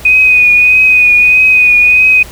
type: tone with vibrato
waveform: sine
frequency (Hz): 2489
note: D#7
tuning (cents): 0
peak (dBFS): -3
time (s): 0.05-2.23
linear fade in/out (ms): 5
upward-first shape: triangle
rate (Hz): 1.6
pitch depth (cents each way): 32
effects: added 57 Hz sine -33 dBFS peak until 2.31 s + pink hiss -32 dBFS RMS until 2.31 s